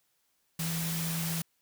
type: tone in noise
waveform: sine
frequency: 164.81 Hz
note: E3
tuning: in tune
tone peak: -32 dBFS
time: 0.59-1.42 s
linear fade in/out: 5 ms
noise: white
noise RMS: -36 dBFS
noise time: 0.59-1.42 s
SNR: +1 dB
effects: white hiss -74 dBFS RMS until 1.61 s